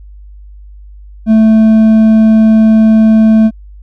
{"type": "tone with hard clipping", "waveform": "triangle", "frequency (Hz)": 220, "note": "A3", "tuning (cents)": 0, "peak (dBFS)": -4, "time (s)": [1.26, 3.51], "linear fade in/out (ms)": 50, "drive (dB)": 7, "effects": ["added 50 Hz sine -30 dBFS peak until 3.82 s"]}